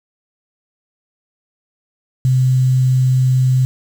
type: tone with quantisation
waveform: sine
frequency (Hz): 128.9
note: C3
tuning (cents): -26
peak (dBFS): -10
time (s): 2.25-3.65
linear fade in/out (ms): 0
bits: 6
effects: none